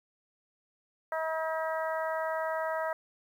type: harmonic tone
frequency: 320 Hz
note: D#4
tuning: 49 cents sharp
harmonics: 2 / 3 / 4 / 5 / 6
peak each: -32 / -36 / -38 / -40 / -42 dBFS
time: 1.12-2.93 s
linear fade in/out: 2 ms
effects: 10-bit